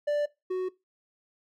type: tone pair in turn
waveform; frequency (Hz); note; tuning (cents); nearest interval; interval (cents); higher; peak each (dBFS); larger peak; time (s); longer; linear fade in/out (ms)
triangle; 587.3 / 370; D5 / F#4; 0 / 0; minor sixth; 800; first; -22 / -25; first; 0.07-0.26 / 0.5-0.69; neither; 10
effects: noise-tail reverb RT60 0.2 s tail -19 dB re dry